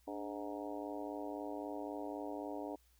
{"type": "harmonic tone with a mistuned harmonic", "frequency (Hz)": 103.83, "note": "G#2", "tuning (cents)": 0, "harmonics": [3, 4, 5, 6, 7, 8, 9], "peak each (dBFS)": [-44, -48, -49, -48, -49, -53, -52], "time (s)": [0.07, 2.76], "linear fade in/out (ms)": 10, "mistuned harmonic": 3, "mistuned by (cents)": -99, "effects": ["added 60 Hz sine -68 dBFS peak until 2.99 s", "white hiss -73 dBFS RMS until 2.99 s"]}